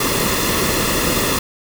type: noise with comb filter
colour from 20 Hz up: pink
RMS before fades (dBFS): -18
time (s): 0-1.39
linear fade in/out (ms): 5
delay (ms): 1.3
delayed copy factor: -0.6
effects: none